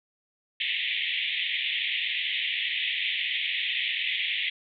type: band-pass noise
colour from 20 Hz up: white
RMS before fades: -29 dBFS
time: 0.6-4.5 s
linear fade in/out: 5 ms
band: 1900 to 3600 Hz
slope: 96 dB/octave
effects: none